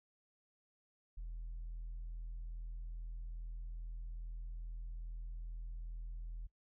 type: tone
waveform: sine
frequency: 41.2 Hz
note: E1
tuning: in tune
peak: -40 dBFS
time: 1.17-6.47 s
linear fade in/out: 10 ms
effects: noise-tail reverb RT60 0.1 s tail -23 dB re dry + tanh soft clip ceiling -40 dBFS